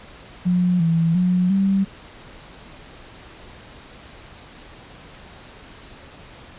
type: tone with pitch steps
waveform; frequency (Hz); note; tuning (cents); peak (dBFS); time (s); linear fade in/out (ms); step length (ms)
sine; 179.1 / 165.2 / 180.8 / 194.7; F3 / E3 / F#3 / G3; +44 / +4 / -40 / -12; -15; 0.45-1.85; 20; 350
effects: pink hiss -43 dBFS RMS until 6.58 s + resampled to 8000 Hz